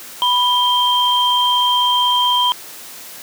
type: tone pair together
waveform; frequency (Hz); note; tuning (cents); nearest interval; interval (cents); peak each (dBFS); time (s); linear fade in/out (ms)
sine; 987.8 / 3168; B5 / G7; 0 / +18; octave + minor sixth; 2018; -15; 0.22-2.52; 0
effects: white hiss -35 dBFS RMS until 3.22 s + high-pass 150 Hz 12 dB/octave